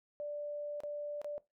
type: tone with dropouts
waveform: sine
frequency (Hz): 587.3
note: D5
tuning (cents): 0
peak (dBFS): -37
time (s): 0.2-1.38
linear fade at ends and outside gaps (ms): 0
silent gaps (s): 0.804-0.835 / 1.216-1.245
effects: noise-tail reverb RT60 0.2 s tail -19 dB re dry